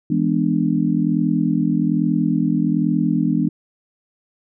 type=chord; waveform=sine; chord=E dominant seventh; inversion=none; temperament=just; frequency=164.81 / 206 / 247.2 / 296.7 Hz; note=E3 / G#3 / B3 / D4; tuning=0 / -14 / +2 / +18 cents; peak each=-21 dBFS; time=0.1-3.49 s; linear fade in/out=5 ms; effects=none

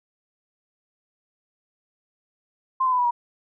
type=tone with pitch steps; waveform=sine; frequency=1046.5 / 1023.2 / 1000.4 / 978.1 / 956.3 Hz; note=C6 / C6 / B5 / B5 / A#5; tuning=0 / -39 / +22 / -17 / +44 cents; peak=-18 dBFS; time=2.8-3.11 s; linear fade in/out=10 ms; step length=62 ms; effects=none

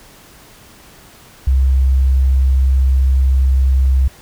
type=tone; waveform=sine; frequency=66 Hz; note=C2; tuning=16 cents sharp; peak=-9 dBFS; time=1.47-4.08 s; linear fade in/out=5 ms; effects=pink hiss -43 dBFS RMS until 4.21 s

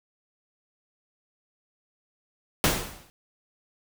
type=noise with exponential decay; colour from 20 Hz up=pink; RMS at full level=-19 dBFS; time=2.64-3.1 s; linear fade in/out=0 ms; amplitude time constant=100 ms; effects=none

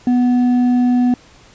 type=tone with hard clipping; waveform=sine; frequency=246.8 Hz; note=B3; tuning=1 cent flat; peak=-12 dBFS; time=0.07-1.14 s; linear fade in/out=2 ms; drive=4 dB; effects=pink hiss -46 dBFS RMS until 1.54 s + resampled to 16000 Hz

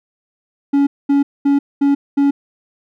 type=tone bursts; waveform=triangle; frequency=281.3 Hz; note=C#4; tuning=26 cents sharp; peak=-8 dBFS; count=5; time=0.73-2.31 s; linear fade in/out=10 ms; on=140 ms; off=220 ms; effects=none

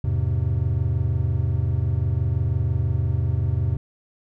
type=chord; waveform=triangle; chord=E augmented; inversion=none; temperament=just; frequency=82.41 / 103.01 / 128.76 Hz; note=E2 / G#2 / B#2; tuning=0 / -14 / -27 cents; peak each=-22 dBFS; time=0.04-3.77 s; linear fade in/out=5 ms; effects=none

